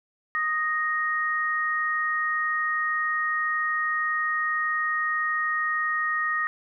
sine tone pair together, 1244.5 / 1866.3 Hz, D#6 / A#6, 0 / +2 cents, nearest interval perfect fifth, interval 702 cents, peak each -27 / -25 dBFS, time 0.35-6.47 s, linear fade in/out 0 ms, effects none

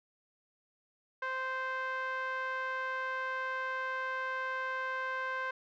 5% pulse tone with low-pass filter, 521 Hz, C5, 7 cents flat, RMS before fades -36 dBFS, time 1.22-5.51 s, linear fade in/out 5 ms, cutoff 1400 Hz, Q 3, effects none

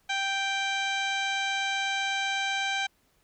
harmonic tone, 784 Hz, G5, in tune, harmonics 1 / 2 / 3 / 4 / 5 / 6 / 7 / 8 / 9 / 10, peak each -32 / -32 / -32 / -35 / -37 / -50 / -50 / -43 / -53 / -52 dBFS, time 0.09-2.87 s, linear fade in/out 10 ms, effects pink hiss -68 dBFS RMS until 3.23 s

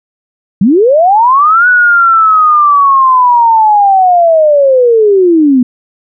sine linear two-way sweep, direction up then down, 171.5 to 1485 to 240.5 Hz, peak -3 dBFS, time 0.61-5.63 s, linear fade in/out 5 ms, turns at 1.68 s, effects none

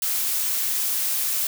blue noise, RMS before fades -24 dBFS, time 0.02-1.47 s, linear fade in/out 2 ms, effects none

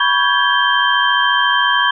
sine tone cluster, 984 / 1119 / 1588 / 1682 / 3145 Hz, B5 / C#6 / G6 / G#6 / G7, -7 / +16 / +22 / +22 / +5 cents, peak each -18 dBFS, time 0-1.91 s, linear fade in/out 5 ms, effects none

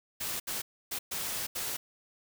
white noise bursts at uneven times, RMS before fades -35 dBFS, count 5, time 0.2-0.4 / 0.47-0.62 / 0.91-0.99 / 1.11-1.47 / 1.55-1.77 s, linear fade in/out 10 ms, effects none

